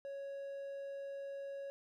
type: tone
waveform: triangle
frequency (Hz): 554.4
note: C#5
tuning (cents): 0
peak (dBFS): -40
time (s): 0.05-1.7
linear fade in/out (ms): 0
effects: none